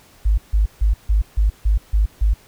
sine tone bursts, 51.91 Hz, G#1, in tune, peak -12 dBFS, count 8, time 0.25-2.34 s, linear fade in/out 10 ms, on 130 ms, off 150 ms, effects pink hiss -50 dBFS RMS until 2.47 s

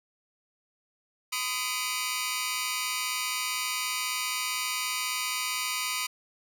15% pulse tone cluster, 1014 / 1250 / 2261 / 2376 / 2860 Hz, B5 / D#6 / C#7 / D7 / F7, +45 / +8 / +34 / +20 / +41 cents, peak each -29 dBFS, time 1.32-6.07 s, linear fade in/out 10 ms, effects none

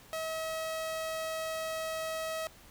sawtooth tone, 641 Hz, E5, 49 cents flat, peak -30 dBFS, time 0.13-2.47 s, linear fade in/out 0 ms, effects pink hiss -56 dBFS RMS until 2.7 s

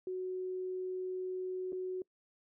sine tone with dropouts, 370 Hz, F#4, in tune, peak -35 dBFS, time 0.07-2.02 s, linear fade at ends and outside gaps 2 ms, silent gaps 1.722-1.728 s, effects noise-tail reverb RT60 0.1 s tail -25 dB re dry

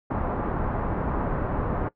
pink low-pass noise, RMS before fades -27 dBFS, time 0.1-1.89 s, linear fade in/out 10 ms, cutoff 1300 Hz, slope 24 dB/octave, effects noise-tail reverb RT60 0.1 s tail -19 dB re dry

